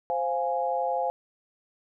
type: chord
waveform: sine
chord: F minor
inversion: second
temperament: equal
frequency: 523.3 / 698.5 / 830.6 Hz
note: C5 / F5 / Ab5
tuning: 0 / 0 / 0 cents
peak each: -29 dBFS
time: 0.1-1.1 s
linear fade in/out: 0 ms
effects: none